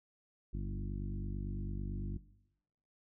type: harmonic tone with a mistuned harmonic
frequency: 49 Hz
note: G1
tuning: in tune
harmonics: 1 / 2 / 3 / 4 / 5 / 6 / 7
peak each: -37 / -43 / -45 / -47 / -51 / -52 / -54 dBFS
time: 0.53-2.18 s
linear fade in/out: 10 ms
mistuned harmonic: 3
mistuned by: -28 cents
effects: noise-tail reverb RT60 0.9 s tail -19 dB re dry